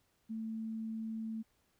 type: tone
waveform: sine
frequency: 222.2 Hz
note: A3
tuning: 17 cents sharp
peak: -37 dBFS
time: 0.29-1.43 s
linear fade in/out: 20 ms
effects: pink hiss -75 dBFS RMS until 1.79 s